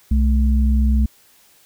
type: tone pair together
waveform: sine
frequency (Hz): 63.63 / 217.4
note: C2 / A3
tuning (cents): -48 / -21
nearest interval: octave + major sixth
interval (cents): 2127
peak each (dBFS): -13 / -21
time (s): 0.11-1.06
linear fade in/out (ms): 5
effects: white hiss -53 dBFS RMS until 1.65 s